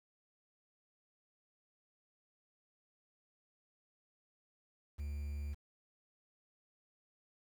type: tone with quantisation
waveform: triangle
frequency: 72.4 Hz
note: D2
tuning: 24 cents flat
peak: -36 dBFS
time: 4.98-5.55 s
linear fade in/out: 20 ms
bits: 10
effects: none